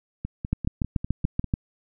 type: two click trains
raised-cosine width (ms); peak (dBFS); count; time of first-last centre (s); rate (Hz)
5; -17 / -10; 7 / 8; 0.25-1.443 / 0.53-1.539; 5.03 / 6.94
effects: none